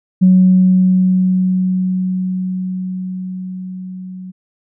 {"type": "tone with level ramp", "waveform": "sine", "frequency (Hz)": 185, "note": "F#3", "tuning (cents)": 0, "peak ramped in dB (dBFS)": [-4, -27], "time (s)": [0.21, 4.32], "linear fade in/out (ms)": 20, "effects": ["tanh soft clip ceiling 0 dBFS"]}